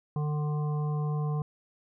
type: harmonic tone with a mistuned harmonic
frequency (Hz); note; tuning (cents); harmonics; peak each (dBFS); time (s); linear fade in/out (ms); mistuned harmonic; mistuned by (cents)
149.7; D3; +33; 1 / 3 / 5 / 7 / 8; -27 / -40 / -43 / -43 / -55; 0.16-1.42; 2; 8; -33
effects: none